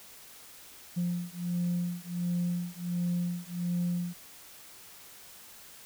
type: beating tone pair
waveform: sine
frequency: 174.61 / 176.01 Hz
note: F3 / F3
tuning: 0 / +14 cents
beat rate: 1.4 Hz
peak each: -31 dBFS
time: 0.96-4.14 s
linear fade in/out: 20 ms
effects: tanh soft clip ceiling -24 dBFS + white hiss -51 dBFS RMS until 5.85 s